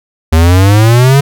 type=exponential sweep; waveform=square; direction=up; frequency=78.3 to 142.6 Hz; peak=-4 dBFS; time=0.32-1.21 s; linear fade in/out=10 ms; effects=none